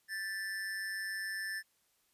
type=tone with amplitude modulation; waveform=square; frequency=1760 Hz; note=A6; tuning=in tune; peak=-35 dBFS; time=0.08-1.63 s; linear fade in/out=50 ms; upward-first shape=sine; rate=193 Hz; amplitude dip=50%; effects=white hiss -74 dBFS RMS until 2.13 s + resampled to 32000 Hz